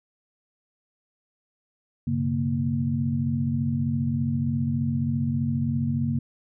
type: tone cluster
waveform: sine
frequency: 97.2 / 125.6 / 140.5 / 232.8 Hz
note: G2 / B2 / C#3 / A#3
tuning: -14 / +30 / +24 / -2 cents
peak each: -30 / -35 / -26 / -26 dBFS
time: 2.07-6.19 s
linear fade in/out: 5 ms
effects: none